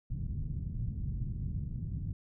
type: low-pass noise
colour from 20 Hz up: white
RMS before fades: -36 dBFS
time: 0.1-2.13 s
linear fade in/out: 5 ms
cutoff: 150 Hz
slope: 24 dB/octave
effects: none